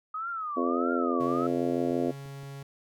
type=tone with vibrato; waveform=sine; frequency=1244.5 Hz; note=D#6; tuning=in tune; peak=-31 dBFS; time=0.14-1.47 s; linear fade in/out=5 ms; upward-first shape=triangle; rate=1.6 Hz; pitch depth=210 cents each way
type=harmonic tone; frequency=86 Hz; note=F2; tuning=26 cents flat; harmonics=3 / 4 / 5 / 6 / 7 / 8; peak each=-29 / -31 / -33 / -35 / -36 / -37 dBFS; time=0.56-2.12 s; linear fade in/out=20 ms
type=tone; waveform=45% pulse; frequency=138.59 Hz; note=C#3; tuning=in tune; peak=-39 dBFS; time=1.2-2.63 s; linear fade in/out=5 ms
type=click train; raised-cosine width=3 ms; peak=-39 dBFS; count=4; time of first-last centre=1.91-2.433 s; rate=5.74 Hz
effects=none